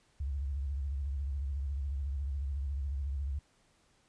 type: tone with vibrato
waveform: sine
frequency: 69.3 Hz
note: C#2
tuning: in tune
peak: -32 dBFS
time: 0.2-3.39 s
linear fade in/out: 5 ms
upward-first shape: sine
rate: 14 Hz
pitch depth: 120 cents each way
effects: pink hiss -69 dBFS RMS until 4.08 s + resampled to 22050 Hz